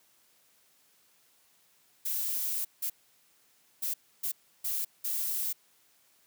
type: noise bursts at uneven times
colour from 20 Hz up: violet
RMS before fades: -32 dBFS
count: 6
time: 2.05-2.65 / 2.82-2.9 / 3.82-3.94 / 4.23-4.32 / 4.64-4.85 / 5.04-5.53 s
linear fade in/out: 10 ms
effects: white hiss -66 dBFS RMS until 6.26 s + high-pass 100 Hz 12 dB/octave